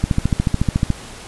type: click train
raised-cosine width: 5 ms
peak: -3 dBFS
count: 13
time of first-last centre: 0.04-0.903 s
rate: 13.9 Hz
effects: pink hiss -36 dBFS RMS until 1.27 s + resampled to 24000 Hz